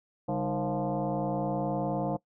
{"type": "tone with frequency modulation", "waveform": "sine", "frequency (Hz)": 198.6, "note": "G3", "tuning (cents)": 23, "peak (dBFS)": -27, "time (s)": [0.28, 2.17], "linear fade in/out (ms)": 10, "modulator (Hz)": 169, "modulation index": 3.7, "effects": ["noise-tail reverb RT60 0.1 s tail -21 dB re dry"]}